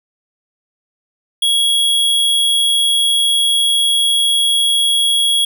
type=tone; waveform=square; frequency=3322 Hz; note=G#7; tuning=in tune; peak=-12 dBFS; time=1.42-5.45 s; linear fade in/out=5 ms; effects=none